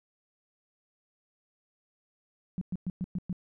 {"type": "tone bursts", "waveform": "sine", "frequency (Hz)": 181.6, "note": "F#3", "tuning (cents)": -32, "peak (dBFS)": -29, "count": 6, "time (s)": [2.58, 3.328], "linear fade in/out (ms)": 0, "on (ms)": 33, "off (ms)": 110, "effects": []}